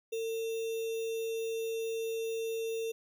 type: tone with sample-and-hold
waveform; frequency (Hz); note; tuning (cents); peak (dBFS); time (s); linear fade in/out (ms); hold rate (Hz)
sine; 452.3; A4; +48; -32; 0.12-2.92; 10; 3150
effects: none